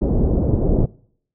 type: low-pass noise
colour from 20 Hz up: pink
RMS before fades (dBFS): -17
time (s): 0.01-0.86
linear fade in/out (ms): 10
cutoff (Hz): 510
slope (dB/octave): 24
effects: noise-tail reverb RT60 0.6 s tail -23 dB re dry